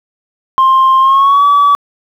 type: tone with pitch glide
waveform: sine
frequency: 1056 to 1144.9 Hz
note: C6 to D6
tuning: +16 to -44 cents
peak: -3 dBFS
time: 0.58-1.75 s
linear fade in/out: 0 ms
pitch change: +140 cents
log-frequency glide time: 1-1.45 s
effects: tanh soft clip ceiling -3 dBFS + 7-bit